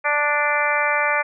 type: harmonic tone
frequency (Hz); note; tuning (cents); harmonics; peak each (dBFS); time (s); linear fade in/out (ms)
293.7; D4; 0; 2 / 3 / 4 / 5 / 6 / 7 / 8; -25 / -25 / -25 / -25 / -25 / -25 / -25; 0.04-1.23; 20
effects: none